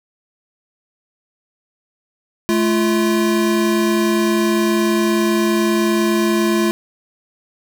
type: tone pair together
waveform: square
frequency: 215.9 / 343.2 Hz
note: A3 / F4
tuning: -33 / -30 cents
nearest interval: minor sixth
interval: 803 cents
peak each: -18 / -17 dBFS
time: 2.49-6.71 s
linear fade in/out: 0 ms
effects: none